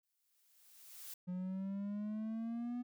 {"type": "noise with exponential growth", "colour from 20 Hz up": "blue", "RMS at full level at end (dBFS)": -47, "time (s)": [0.03, 1.14], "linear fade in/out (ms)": 5, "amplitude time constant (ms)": 240}
{"type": "exponential sweep", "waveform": "triangle", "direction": "up", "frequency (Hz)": [178.9, 246.9], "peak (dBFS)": -36, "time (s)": [1.27, 2.83], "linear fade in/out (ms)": 20}
{"effects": []}